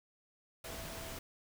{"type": "tone in noise", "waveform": "sine", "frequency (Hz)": 659.3, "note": "E5", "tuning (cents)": 0, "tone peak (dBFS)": -51, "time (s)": [0.64, 1.19], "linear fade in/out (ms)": 5, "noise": "pink", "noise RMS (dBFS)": -45, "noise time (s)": [0.64, 1.19], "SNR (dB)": -9, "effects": []}